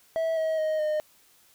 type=tone with pitch steps; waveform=triangle; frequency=651 / 637.6 / 624.5 / 611.6 Hz; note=E5 / D#5 / D#5 / D#5; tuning=-22 / +42 / +6 / -30 cents; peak=-22 dBFS; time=0.16-1 s; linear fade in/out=0 ms; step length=210 ms; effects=white hiss -60 dBFS RMS until 1.54 s